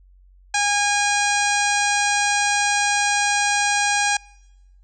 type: harmonic tone with a mistuned harmonic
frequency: 817 Hz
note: G#5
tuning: 29 cents flat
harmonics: 1 / 2 / 3 / 4 / 5 / 6 / 7 / 8 / 9 / 10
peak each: -22 / -23 / -25 / -32 / -30 / -33 / -28 / -31 / -31 / -31 dBFS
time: 0.54-4.17 s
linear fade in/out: 5 ms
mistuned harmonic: 10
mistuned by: +34 cents
effects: noise-tail reverb RT60 1.0 s tail -26 dB re dry + added 46 Hz sine -48 dBFS peak until 4.83 s